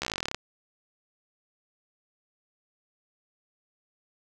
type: slowing click train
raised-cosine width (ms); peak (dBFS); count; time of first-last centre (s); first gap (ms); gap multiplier
0.2; -12; 16; 0.02-0.346; 14; 1.06
effects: none